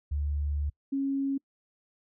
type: tone pair in turn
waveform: sine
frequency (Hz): 72.8 / 274.2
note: D2 / C#4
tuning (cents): -15 / -19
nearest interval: octave + major seventh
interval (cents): 2296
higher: second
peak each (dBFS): -27 / -26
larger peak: second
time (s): 0.11-0.7 / 0.92-1.38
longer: first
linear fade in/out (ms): 10
effects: noise-tail reverb RT60 0.1 s tail -26 dB re dry